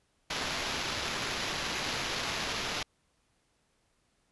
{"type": "noise with sample-and-hold", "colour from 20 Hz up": "violet", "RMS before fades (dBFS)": -34, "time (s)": [0.3, 2.83], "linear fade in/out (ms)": 5, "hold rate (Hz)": 8820, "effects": ["pink hiss -73 dBFS RMS until 4.31 s", "resampled to 24000 Hz"]}